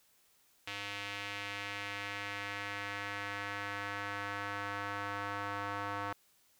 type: tone with band-pass filter sweep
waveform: square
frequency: 101.1 Hz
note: G#2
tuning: 46 cents flat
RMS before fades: -40 dBFS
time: 0.67-6.13 s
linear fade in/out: 5 ms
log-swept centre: 2700 to 1200 Hz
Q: 1.7
effects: white hiss -69 dBFS RMS until 6.59 s